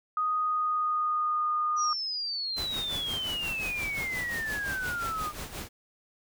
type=tone with pitch glide; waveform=sine; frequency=1244.5 to 1224.5 Hz; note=D#6 to D#6; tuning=0 to -28 cents; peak=-25 dBFS; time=0.17-1.93 s; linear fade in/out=2 ms; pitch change=-28 cents; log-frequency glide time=0.38-1.51 s
type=exponential sweep; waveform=sine; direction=down; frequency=5880 to 1200 Hz; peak=-30 dBFS; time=1.76-5.33 s; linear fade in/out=50 ms
type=noise with tremolo; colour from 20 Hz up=pink; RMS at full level=-37 dBFS; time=2.56-5.69 s; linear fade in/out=20 ms; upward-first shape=sine; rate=5.7 Hz; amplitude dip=65%
effects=none